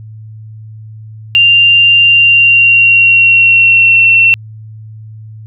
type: tone with pitch glide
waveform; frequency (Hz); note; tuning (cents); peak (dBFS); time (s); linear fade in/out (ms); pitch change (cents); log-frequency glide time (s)
sine; 2786 to 2710; F7 to E7; -5 to +47; -3; 1.35-4.34; 0; -48; 2-4.04
effects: added 109 Hz sine -27 dBFS peak until 5.46 s